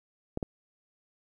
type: clicks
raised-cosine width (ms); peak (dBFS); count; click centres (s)
2; -18; 2; 0.374 / 0.428
effects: 10-bit